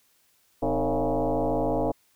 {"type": "tone with frequency modulation", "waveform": "sine", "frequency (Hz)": 115, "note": "A#2", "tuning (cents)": -23, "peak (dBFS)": -22, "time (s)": [0.62, 1.92], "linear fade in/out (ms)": 10, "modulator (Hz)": 142, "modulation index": 4.9, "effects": ["white hiss -65 dBFS RMS until 2.15 s"]}